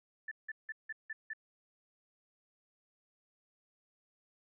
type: tone bursts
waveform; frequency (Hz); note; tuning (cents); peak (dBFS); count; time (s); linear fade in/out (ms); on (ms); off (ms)
sine; 1760; A6; 0; -38; 6; 0.28-1.334; 5; 34; 170
effects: none

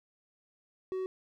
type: tone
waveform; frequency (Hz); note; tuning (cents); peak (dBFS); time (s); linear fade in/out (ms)
triangle; 375.1; F#4; +24; -30; 0.92-1.06; 0
effects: none

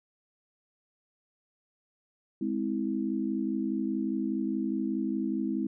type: chord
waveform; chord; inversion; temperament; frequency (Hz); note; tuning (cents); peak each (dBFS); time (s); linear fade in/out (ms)
sine; Ab augmented; none; just; 207.7 / 259.6 / 324.5; Ab3 / C4 / E4; 0 / -13 / -27; -32; 2.41-5.67; 5
effects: none

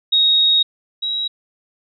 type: tone pair in turn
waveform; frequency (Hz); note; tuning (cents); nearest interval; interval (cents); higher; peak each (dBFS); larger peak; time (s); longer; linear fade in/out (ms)
sine; 3761 / 3853; A#7 / B7; +15 / -44; unison; 41; second; -11 / -19; first; 0.12-0.63 / 1.02-1.28; first; 10
effects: none

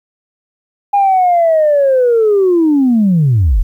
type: linear sweep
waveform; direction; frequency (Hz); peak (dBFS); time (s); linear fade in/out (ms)
sine; down; 817 to 33.19; -6; 0.93-3.63; 10
effects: tanh soft clip ceiling -4 dBFS + 8-bit

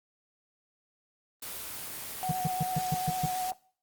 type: noise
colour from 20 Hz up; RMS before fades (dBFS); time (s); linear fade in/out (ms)
white; -39; 1.42-3.51; 5
type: tone with vibrato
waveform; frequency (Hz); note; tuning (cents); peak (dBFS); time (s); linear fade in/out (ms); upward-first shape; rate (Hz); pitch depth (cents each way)
sine; 740; F#5; 0; -30; 2.23-3.52; 0; square; 8.9; 15
type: tone bursts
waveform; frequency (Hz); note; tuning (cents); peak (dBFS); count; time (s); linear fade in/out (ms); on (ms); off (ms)
triangle; 155.8; D#3; +3; -23; 7; 2.29-3.259; 5; 27; 130
effects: noise-tail reverb RT60 0.5 s tail -21 dB re dry + Opus 24 kbps

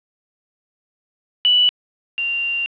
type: tone pair in turn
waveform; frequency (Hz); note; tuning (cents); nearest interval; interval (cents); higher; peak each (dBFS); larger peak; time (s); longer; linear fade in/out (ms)
sine; 2960 / 2775; F#7 / F7; 0 / -12; minor second; 112; first; -11 / -19; first; 1.45-1.69 / 2.18-2.66; second; 0
effects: resampled to 8000 Hz + 7-bit

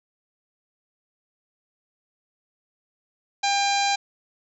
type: harmonic tone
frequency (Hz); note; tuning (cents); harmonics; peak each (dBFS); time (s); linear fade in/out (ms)
800; G5; +35; 1 / 2 / 3 / 4 / 5 / 6 / 7 / 8 / 9; -22 / -32 / -28 / -36 / -28 / -34 / -36 / -35 / -36; 3.43-3.96; 10
effects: none

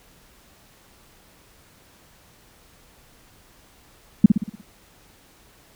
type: tone with echo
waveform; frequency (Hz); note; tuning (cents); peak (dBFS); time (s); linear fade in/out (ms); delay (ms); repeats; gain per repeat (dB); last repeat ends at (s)
sine; 207.7; G#3; 0; -3; 4.24-4.26; 5; 59; 6; -6; 4.614
effects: pink hiss -54 dBFS RMS until 5.75 s

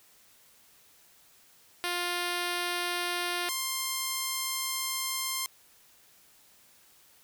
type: tone pair in turn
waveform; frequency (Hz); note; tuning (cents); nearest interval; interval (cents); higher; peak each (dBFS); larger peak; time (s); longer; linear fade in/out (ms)
5% pulse; 352 / 1054.8; F4 / C6; +14 / +14; octave + perfect fifth; 1900; second; -18; neither; 1.84-3.49 / 3.49-5.46; second; 0
effects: white hiss -60 dBFS RMS until 7.23 s

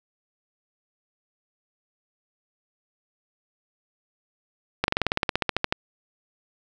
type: slowing click train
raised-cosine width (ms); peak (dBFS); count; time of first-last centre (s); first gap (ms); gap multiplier
0.3; -5; 16; 4.84-5.725; 41; 1.05
effects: none

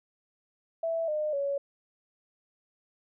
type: tone with pitch steps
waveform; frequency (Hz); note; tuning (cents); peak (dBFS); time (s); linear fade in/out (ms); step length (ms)
sine; 659.3 / 608.1 / 560.8; E5 / D#5 / C#5; 0 / -40 / +20; -27; 0.83-1.58; 5; 250
effects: none

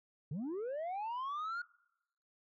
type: linear sweep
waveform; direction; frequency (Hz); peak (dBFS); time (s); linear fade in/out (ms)
sine; up; 130 to 1448; -34; 0.31-1.62; 5
effects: noise-tail reverb RT60 0.9 s tail -26 dB re dry + tanh soft clip ceiling -36 dBFS

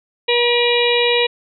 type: harmonic tone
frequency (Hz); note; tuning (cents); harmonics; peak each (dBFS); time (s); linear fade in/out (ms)
480; B4; -49; 1 / 2 / 4 / 5 / 6 / 7 / 8; -16 / -24 / -25 / -20 / -22 / -28 / -21; 0.28-1.27; 10
effects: none

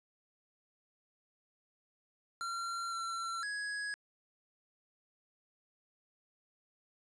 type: tone with pitch steps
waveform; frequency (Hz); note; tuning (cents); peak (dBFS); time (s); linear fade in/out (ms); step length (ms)
square; 1371 / 1354 / 1668; F6 / E6 / G#6; -32 / +46 / +7; -37; 2.41-3.94; 0; 510
effects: resampled to 22050 Hz + 12-bit

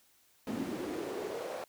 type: noise with high-pass filter sweep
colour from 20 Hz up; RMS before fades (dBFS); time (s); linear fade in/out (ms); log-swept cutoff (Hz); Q
brown; -38; 0.47-1.64; 2; 230 to 580; 3.5
effects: white hiss -67 dBFS RMS until 1.68 s

